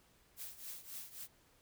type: noise with tremolo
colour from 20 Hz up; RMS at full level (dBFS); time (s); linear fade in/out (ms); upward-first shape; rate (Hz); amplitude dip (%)
blue; -45; 0.36-1.28; 50; triangle; 3.7; 85
effects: pink hiss -69 dBFS RMS until 1.61 s